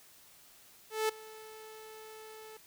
sawtooth tone with ADSR envelope, 436.5 Hz, A4, 14 cents flat, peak -23 dBFS, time 0.9-2.57 s, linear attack 190 ms, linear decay 7 ms, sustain -21 dB, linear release 3 ms, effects white hiss -59 dBFS RMS until 2.66 s

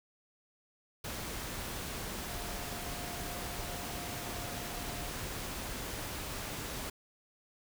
sine tone in noise, 705 Hz, F5, 16 cents sharp, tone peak -48 dBFS, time 2.28-5.09 s, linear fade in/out 5 ms, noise pink, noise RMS -40 dBFS, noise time 1.04-6.9 s, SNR -11 dB, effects none

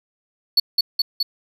triangle tone with echo, 4435 Hz, C#8, in tune, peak -10 dBFS, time 0.57-0.6 s, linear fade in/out 5 ms, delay 210 ms, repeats 3, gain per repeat -2 dB, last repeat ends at 1.23 s, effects none

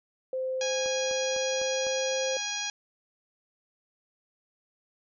sine tone with pitch glide, 519 to 525 Hz, C5 to C5, -14 to +6 cents, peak -28 dBFS, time 0.33-2.37 s, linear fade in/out 2 ms, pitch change +20 cents, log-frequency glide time 0.53-2.25 s
harmonic tone, 824 Hz, G#5, 14 cents flat, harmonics 1 / 2 / 3 / 4 / 5 / 6 / 7 / 8, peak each -41 / -39 / -38 / -37 / -40 / -41 / -36 / -40 dBFS, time 0.61-2.7 s, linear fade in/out 2 ms
click train, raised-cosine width 1 ms, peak -30 dBFS, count 5, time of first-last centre 0.86-1.868 s, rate 3.97 Hz
effects none

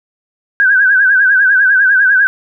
sine tone with vibrato, 1572 Hz, G6, 4 cents sharp, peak -6 dBFS, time 0.6-2.27 s, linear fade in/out 0 ms, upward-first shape sine, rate 10 Hz, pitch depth 90 cents each way, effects none

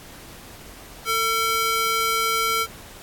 square tone with high-pass filter, 450 Hz, A4, 39 cents sharp, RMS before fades -22 dBFS, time 1.05-2.67 s, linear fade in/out 50 ms, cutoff 1200 Hz, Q 1.1, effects pink hiss -43 dBFS RMS until 3.02 s + AAC 64 kbps

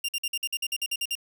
sawtooth tone bursts, 2794 Hz, F7, in tune, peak -23 dBFS, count 12, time 0.04-1.153 s, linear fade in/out 5 ms, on 46 ms, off 51 ms, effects none

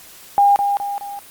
sine tone with echo, 807 Hz, G#5, 50 cents flat, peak -9 dBFS, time 0.38-0.56 s, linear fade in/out 0 ms, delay 210 ms, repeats 3, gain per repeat -6 dB, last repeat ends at 1.19 s, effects white hiss -42 dBFS RMS until 1.3 s + Opus 48 kbps

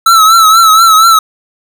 square tone with vibrato, 1314 Hz, E6, 6 cents flat, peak -3 dBFS, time 0.06-1.19 s, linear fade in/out 5 ms, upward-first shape triangle, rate 4.2 Hz, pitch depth 71 cents each way, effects none

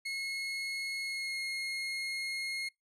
30% pulse tone with pitch glide, 2171 to 2150 Hz, C#7 to C7, -37 to +47 cents, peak -32 dBFS, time 0.05-2.69 s, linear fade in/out 10 ms, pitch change -16 cents, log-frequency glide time 1.02-1.39 s, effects noise-tail reverb RT60 0.2 s tail -25 dB re dry + low-pass 10000 Hz 12 dB/octave

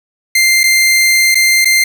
sawtooth tone with dropouts, 2093 Hz, C7, in tune, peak -4 dBFS, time 0.35-1.84 s, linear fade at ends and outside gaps 5 ms, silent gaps 0.634-0.638 / 1.346-1.353 / 1.647-1.654 s, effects none

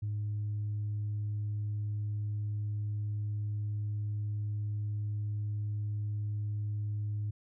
sine tone, 104.6 Hz, G#2, 13 cents sharp, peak -30 dBFS, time 0.02-7.31 s, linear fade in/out 10 ms, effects tanh soft clip ceiling -29 dBFS

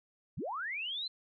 sine linear sweep, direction up, 72 to 4158 Hz, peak -35 dBFS, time 0.37-1.08 s, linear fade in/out 10 ms, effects none

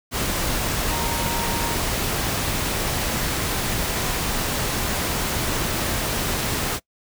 sine tone in noise, 932 Hz, A#5, 1 cent flat, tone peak -29 dBFS, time 0.88-1.77 s, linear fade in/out 50 ms, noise pink, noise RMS -24 dBFS, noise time 0.11-6.8 s, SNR -8 dB, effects noise-tail reverb RT60 0.1 s tail -23 dB re dry

